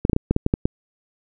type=clicks; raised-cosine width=3 ms; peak=-4 dBFS; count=9; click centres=0.051 / 0.097 / 0.132 / 0.164 / 0.31 / 0.364 / 0.464 / 0.539 / 0.655 s; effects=none